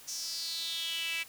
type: tone with high-pass filter sweep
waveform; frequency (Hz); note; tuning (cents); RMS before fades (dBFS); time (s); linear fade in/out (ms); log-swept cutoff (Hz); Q
sawtooth; 330; E4; +2; -36; 0.07-1.24; 20; 6000 to 2400; 5.8
effects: white hiss -53 dBFS RMS until 1.28 s